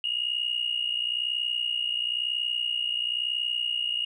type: tone pair together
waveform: sine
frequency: 2837 / 2898 Hz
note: F7 / F#7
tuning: +27 / -37 cents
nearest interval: unison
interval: 36 cents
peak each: -28 dBFS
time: 0.04-4.05 s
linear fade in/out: 2 ms
effects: tanh soft clip ceiling -18 dBFS